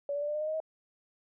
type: tone with pitch steps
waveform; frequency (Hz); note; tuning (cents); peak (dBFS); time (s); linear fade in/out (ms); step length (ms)
sine; 569 / 577.9 / 587 / 596.3 / 605.6 / 615.1 / 624.8 / 634.6; C#5 / D5 / D5 / D5 / D#5 / D#5 / D#5 / D#5; +45 / -28 / -1 / +26 / -47 / -20 / +7 / +34; -30; 0.09-0.602; 2; 64
effects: none